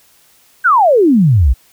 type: exponential sweep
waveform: sine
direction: down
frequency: 1589 to 55 Hz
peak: -6 dBFS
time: 0.64-1.54 s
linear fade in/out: 20 ms
effects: white hiss -50 dBFS RMS until 1.72 s